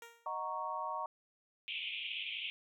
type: tone with exponential decay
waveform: 10% pulse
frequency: 466.2 Hz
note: A#4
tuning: in tune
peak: -39 dBFS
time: 0.02-0.39 s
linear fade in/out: 2 ms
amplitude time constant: 79 ms
type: chord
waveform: sine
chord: D# minor seventh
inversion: none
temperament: equal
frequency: 622.3 / 740 / 932.3 / 1108.7 Hz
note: D#5 / F#5 / A#5 / C#6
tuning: 0 / 0 / 0 / 0 cents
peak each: -45 / -45 / -40 / -40 dBFS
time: 0.26-1.06 s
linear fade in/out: 2 ms
type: band-pass noise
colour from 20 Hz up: pink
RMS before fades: -41 dBFS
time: 1.68-2.5 s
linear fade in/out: 0 ms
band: 2300 to 3400 Hz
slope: 96 dB/octave
effects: none